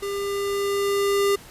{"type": "tone with level ramp", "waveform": "square", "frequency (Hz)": 400.3, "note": "G4", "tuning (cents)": 36, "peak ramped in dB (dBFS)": [-27, -18], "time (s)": [0.02, 1.36], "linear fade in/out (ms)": 10, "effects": ["pink hiss -45 dBFS RMS until 1.5 s", "resampled to 32000 Hz"]}